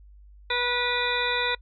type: harmonic tone with a mistuned harmonic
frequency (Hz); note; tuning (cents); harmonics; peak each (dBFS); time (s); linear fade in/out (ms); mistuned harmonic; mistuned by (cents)
488.2; B4; -20; 1 / 2 / 3 / 4 / 5 / 7 / 8; -31 / -31 / -31 / -31 / -31 / -31 / -31; 0.5-1.55; 5; 7; +65
effects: noise-tail reverb RT60 0.1 s tail -25 dB re dry + added 50 Hz sine -47 dBFS peak until 1.61 s